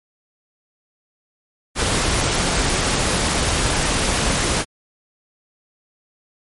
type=noise; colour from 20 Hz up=pink; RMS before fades=-19 dBFS; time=1.75-4.65 s; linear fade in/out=50 ms; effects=MP3 48 kbps